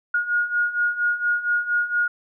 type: beating tone pair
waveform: sine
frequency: 1434 / 1438.3 Hz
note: F6 / F#6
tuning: +45 / -49 cents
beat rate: 4.3 Hz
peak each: -25 / -21 dBFS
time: 0.14-2.08 s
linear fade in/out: 5 ms
effects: none